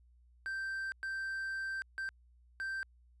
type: tone bursts at uneven times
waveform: triangle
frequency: 1565 Hz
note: G6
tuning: 3 cents flat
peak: -34 dBFS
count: 4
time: 0.46-0.92 / 1.03-1.82 / 1.98-2.09 / 2.6-2.83 s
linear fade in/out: 0 ms
effects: added 60 Hz sine -61 dBFS peak until 3.2 s + resampled to 24000 Hz